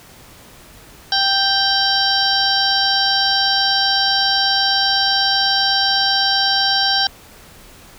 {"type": "harmonic tone", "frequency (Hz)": 784, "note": "G5", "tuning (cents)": 0, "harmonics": [1, 2, 4, 5, 6, 7], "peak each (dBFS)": [-21, -21, -21, -21, -21, -21], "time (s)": [1.12, 7.07], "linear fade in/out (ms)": 2, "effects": ["pink hiss -43 dBFS RMS until 7.98 s"]}